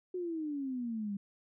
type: exponential sweep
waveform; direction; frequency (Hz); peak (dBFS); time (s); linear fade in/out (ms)
sine; down; 369.8 to 196; -34; 0.14-1.17; 5
effects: none